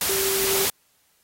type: tone in noise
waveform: sine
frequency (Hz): 388.8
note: G4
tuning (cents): -14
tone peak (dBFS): -25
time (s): 0.09-0.65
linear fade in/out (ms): 2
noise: white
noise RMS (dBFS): -23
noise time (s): 0.01-0.7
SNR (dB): -5
effects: white hiss -64 dBFS RMS until 1.23 s + AAC 48 kbps

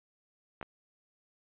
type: clicks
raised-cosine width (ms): 0.5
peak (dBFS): -25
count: 2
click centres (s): 0.613 / 0.628
effects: resampled to 8000 Hz

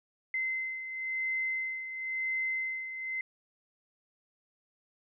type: beating tone pair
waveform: sine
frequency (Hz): 2063 / 2063.97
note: C7 / C7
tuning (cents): -25 / -24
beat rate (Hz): 0.97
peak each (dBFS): -32 / -39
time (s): 0.34-3.21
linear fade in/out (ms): 2
effects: none

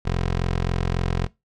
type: tone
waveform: 15% pulse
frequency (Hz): 43.65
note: F1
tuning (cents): 0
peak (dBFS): -15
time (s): 0.05-1.27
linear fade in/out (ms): 10
effects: noise-tail reverb RT60 0.2 s tail -20 dB re dry + low-pass 5000 Hz 12 dB/octave

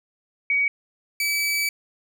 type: tone pair in turn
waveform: sine / sawtooth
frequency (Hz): 2258 / 2297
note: C#7 / D7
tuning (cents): +31 / -39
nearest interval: unison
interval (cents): 30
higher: second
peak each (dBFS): -18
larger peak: neither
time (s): 0.5-0.68 / 1.2-1.69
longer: second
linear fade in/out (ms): 2
effects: none

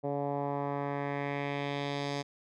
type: tone with low-pass filter sweep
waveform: 10% pulse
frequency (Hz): 142.1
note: C#3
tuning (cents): +43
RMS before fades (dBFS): -34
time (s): 0.03-2.23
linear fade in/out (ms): 20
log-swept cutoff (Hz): 610 to 5400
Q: 1.8
effects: none

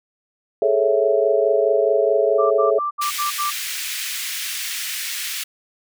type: chord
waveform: sine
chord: A major seventh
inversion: third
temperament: equal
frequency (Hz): 415.3 / 440 / 554.4 / 659.3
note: G#4 / A4 / C#5 / E5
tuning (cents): 0 / 0 / 0 / 0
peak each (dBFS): -20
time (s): 0.62-2.79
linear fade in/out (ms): 2
type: tone bursts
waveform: sine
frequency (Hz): 1177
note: D6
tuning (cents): +3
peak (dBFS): -20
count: 6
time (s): 2.38-3.51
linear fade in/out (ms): 20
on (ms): 130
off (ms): 70
type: high-pass noise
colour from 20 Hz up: pink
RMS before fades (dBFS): -27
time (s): 3.01-5.44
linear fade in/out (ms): 10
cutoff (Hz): 1900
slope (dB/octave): 24
effects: none

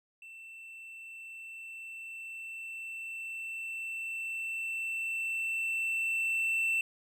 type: tone with level ramp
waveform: triangle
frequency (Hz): 2679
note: E7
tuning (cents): +27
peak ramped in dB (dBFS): -45 to -25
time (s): 0.22-6.81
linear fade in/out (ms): 2
effects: none

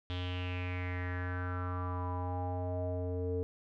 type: tone with low-pass filter sweep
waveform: square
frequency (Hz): 90.1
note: F#2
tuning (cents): -45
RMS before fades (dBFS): -36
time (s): 0.1-3.43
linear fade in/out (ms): 0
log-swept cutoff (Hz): 3400 to 440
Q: 5.7
effects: none

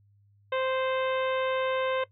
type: harmonic tone with a mistuned harmonic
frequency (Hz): 522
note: C5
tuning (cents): -4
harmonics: 1 / 2 / 3 / 4 / 5 / 6 / 7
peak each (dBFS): -27 / -33 / -37 / -39 / -41 / -43 / -44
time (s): 0.52-2.04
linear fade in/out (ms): 5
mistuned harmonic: 6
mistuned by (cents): -31
effects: noise-tail reverb RT60 0.1 s tail -18 dB re dry + added 101 Hz sine -59 dBFS peak until 2.11 s

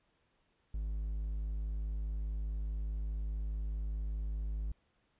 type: tone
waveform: triangle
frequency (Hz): 52.4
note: G#1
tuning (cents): +16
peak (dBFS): -32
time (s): 0.74-4.72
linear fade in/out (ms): 5
effects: pink hiss -75 dBFS RMS until 5.19 s + resampled to 8000 Hz

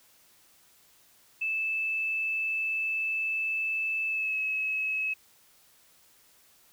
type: tone with pitch glide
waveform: sine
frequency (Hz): 2628 to 2575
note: E7 to E7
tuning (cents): -6 to -41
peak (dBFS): -27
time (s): 1.41-5.14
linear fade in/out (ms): 10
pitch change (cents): -35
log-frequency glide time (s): 4.07-4.38
effects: white hiss -61 dBFS RMS until 6.72 s

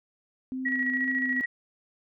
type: tone with vibrato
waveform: sine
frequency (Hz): 258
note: C4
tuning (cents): -24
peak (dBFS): -30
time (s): 0.52-1.41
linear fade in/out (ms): 0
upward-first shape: sine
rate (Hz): 2.1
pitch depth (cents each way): 15
type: tone with tremolo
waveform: sine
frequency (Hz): 1918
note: A#6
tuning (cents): +49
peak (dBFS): -24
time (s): 0.65-1.46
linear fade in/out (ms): 10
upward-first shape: square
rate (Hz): 14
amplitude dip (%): 40
effects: none

